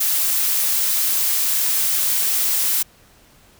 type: noise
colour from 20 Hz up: blue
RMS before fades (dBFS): -19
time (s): 0-2.83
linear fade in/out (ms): 10
effects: pink hiss -52 dBFS RMS until 3.59 s